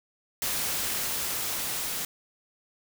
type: noise with level ramp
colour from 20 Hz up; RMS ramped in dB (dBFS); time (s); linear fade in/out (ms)
white; -29 to -32; 0.42-2.05; 2
effects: none